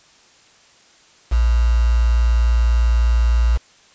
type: tone with quantisation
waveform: sine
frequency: 58.27 Hz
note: A#1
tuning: in tune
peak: -12 dBFS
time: 1.31-3.58 s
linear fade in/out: 20 ms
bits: 5
effects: white hiss -51 dBFS RMS until 3.94 s + resampled to 16000 Hz